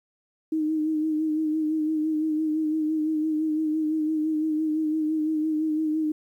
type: tone with vibrato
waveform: sine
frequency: 311.1 Hz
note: D#4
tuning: in tune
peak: -22 dBFS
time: 0.52-6.12 s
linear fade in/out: 5 ms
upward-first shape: sine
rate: 5.9 Hz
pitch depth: 35 cents each way
effects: 10-bit